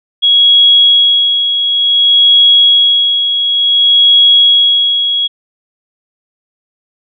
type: tone with tremolo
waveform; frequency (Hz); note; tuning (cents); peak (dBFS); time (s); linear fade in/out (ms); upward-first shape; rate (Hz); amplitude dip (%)
sine; 3322; G#7; 0; -3; 0.22-5.28; 20; sine; 0.56; 55
effects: none